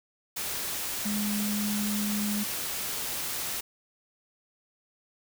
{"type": "tone in noise", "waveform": "sine", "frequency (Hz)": 207.7, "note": "G#3", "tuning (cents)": 0, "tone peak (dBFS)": -28, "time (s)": [1.05, 2.44], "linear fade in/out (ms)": 10, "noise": "white", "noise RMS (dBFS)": -33, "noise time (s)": [0.36, 3.61], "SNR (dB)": 2, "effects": []}